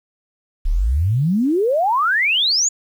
sine exponential sweep, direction up, 31.78 to 7100 Hz, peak -14 dBFS, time 0.65-2.69 s, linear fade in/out 10 ms, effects 8-bit

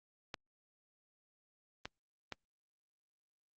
clicks, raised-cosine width 0.2 ms, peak -22 dBFS, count 3, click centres 0.342 / 1.855 / 2.323 s, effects low-pass 5000 Hz 12 dB/octave + Opus 48 kbps

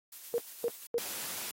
blue noise with tremolo, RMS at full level -46 dBFS, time 0.12-0.87 s, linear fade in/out 5 ms, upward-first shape square, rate 8.6 Hz, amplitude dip 25%
sine tone bursts, 472.7 Hz, A#4, 24 cents sharp, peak -27 dBFS, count 3, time 0.34-0.983 s, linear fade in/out 0 ms, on 41 ms, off 260 ms
white noise, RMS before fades -39 dBFS, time 0.98-1.51 s, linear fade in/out 0 ms
effects high-pass 150 Hz 12 dB/octave + AAC 48 kbps

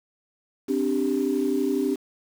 sine chord, C suspended second, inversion none, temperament equal, 261.6 / 293.7 / 392 Hz, C4 / D4 / G4, 0 / 0 / 0 cents, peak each -25 dBFS, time 0.68-1.96 s, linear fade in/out 20 ms, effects tanh soft clip ceiling -13 dBFS + 7-bit

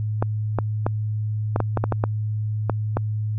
clicks, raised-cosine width 1 ms, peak -7 dBFS, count 11, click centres 0.225 / 0.587 / 0.865 / 1.561 / 1.603 / 1.773 / 1.84 / 1.923 / 2.039 / 2.697 / 2.97 s, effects added 107 Hz sine -22 dBFS peak until 3.38 s

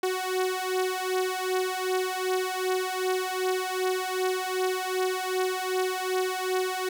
sawtooth beating tone pair, 370 / 372.6 Hz, F#4 / F#4, 0 / +12 cents, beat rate 2.6 Hz, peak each -25 / -25 dBFS, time 0.03-6.89 s, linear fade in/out 5 ms, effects none

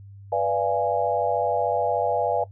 sine chord, B diminished seventh, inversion none, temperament equal with one note detuned, 493.9 / 587.3 / 683.7 / 830.6 Hz, B4 / D5 / F5 / Ab5, 0 / 0 / -37 / 0 cents, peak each -26 dBFS, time 0.32-2.44 s, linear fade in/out 5 ms, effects noise-tail reverb RT60 0.1 s tail -17 dB re dry + added 99 Hz sine -41 dBFS peak until 2.51 s

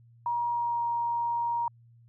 sine tone with pitch glide, 951 to 941.7 Hz, A#5 to A#5, +34 to +17 cents, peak -26 dBFS, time 0.26-1.68 s, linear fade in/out 2 ms, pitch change -17 cents, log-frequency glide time 0.48-0.84 s, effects added 117 Hz sine -54 dBFS peak until 2.08 s

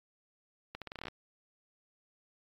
accelerating click train, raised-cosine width 0.3 ms, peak -25 dBFS, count 11, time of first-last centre 0.75-1.083 s, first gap 67 ms, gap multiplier 0.83, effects AAC 32 kbps

